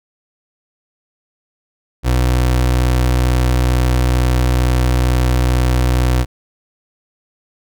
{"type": "tone", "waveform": "30% pulse", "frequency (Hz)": 62.2, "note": "B1", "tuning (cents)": 13, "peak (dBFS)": -9, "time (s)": [2.03, 6.26], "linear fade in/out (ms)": 50, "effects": []}